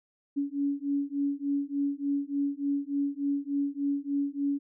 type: beating tone pair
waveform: sine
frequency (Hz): 280.7 / 284.1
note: C#4 / C#4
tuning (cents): +22 / +43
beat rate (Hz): 3.4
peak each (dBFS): -30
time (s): 0.36-4.59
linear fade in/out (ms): 20
effects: none